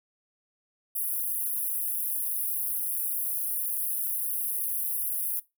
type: high-pass noise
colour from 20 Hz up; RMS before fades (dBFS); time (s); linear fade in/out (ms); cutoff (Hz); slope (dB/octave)
pink; -30; 0.95-5.4; 10; 10000; 96
effects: noise-tail reverb RT60 0.2 s tail -19 dB re dry